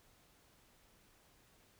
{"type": "silence", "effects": ["pink hiss -68 dBFS RMS until 1.79 s"]}